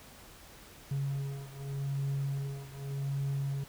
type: beating tone pair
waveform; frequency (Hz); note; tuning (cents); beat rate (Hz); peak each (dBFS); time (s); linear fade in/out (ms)
triangle; 138.1 / 138.94; C#3 / C#3; -6 / +4; 0.84; -32 / -34; 0.91-3.64; 5
effects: tanh soft clip ceiling -24 dBFS + pink hiss -53 dBFS RMS until 3.68 s